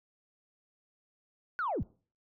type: linear sweep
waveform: sine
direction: down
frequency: 1515 to 30.91 Hz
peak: -29 dBFS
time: 1.59-1.83 s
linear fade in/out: 0 ms
effects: noise-tail reverb RT60 0.4 s tail -23 dB re dry + tanh soft clip ceiling -25 dBFS